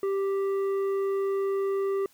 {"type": "tone with tanh clipping", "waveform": "sine", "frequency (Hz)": 392, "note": "G4", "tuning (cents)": 0, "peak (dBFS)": -26, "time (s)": [0.03, 2.06], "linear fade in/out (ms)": 2, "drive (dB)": 8, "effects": ["white hiss -61 dBFS RMS until 2.13 s"]}